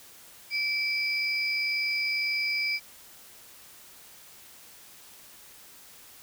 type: tone pair together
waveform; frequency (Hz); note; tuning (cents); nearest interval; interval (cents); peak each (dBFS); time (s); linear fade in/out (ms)
sine; 2322 / 4920; D7 / D#8; -20 / -20; octave + minor second; 1300; -27 / -31; 0.5-2.8; 50
effects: white hiss -51 dBFS RMS until 6.22 s